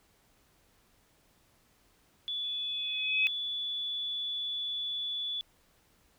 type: tone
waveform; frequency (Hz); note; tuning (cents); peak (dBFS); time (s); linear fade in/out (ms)
sine; 3444; A7; -38; -32; 2.28-5.41; 0
type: tone with exponential growth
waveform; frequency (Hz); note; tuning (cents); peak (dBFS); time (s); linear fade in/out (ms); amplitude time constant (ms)
sine; 2542; D#7; +36; -22; 2.44-3.27; 0; 180
effects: pink hiss -67 dBFS RMS until 6.18 s